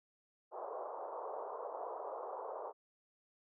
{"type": "band-pass noise", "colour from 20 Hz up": "pink", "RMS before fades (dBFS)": -44, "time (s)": [0.51, 2.73], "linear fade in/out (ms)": 50, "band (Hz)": [430, 1100], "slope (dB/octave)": 48, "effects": []}